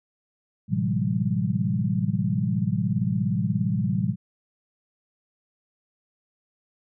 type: tone cluster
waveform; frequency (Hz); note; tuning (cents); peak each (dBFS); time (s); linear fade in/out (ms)
sine; 110.3 / 128.7 / 163.8 / 184.3 / 201.3; A2 / C3 / E3 / F#3 / G3; +5 / -28 / -11 / -7 / +46; -28; 0.68-4.16; 50
effects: none